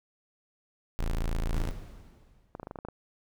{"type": "tone", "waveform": "40% pulse", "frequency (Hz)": 27.77, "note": "A0", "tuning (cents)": 17, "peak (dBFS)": -26, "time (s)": [0.99, 1.71], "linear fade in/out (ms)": 0}
{"type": "noise with exponential decay", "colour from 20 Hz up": "brown", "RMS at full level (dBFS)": -34, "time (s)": [1.54, 2.79], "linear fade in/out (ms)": 1, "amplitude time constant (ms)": 270}
{"type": "clicks", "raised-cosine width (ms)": 1, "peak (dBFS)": -25, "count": 9, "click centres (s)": [2.551, 2.598, 2.631, 2.671, 2.711, 2.758, 2.788, 2.85, 2.886]}
{"effects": []}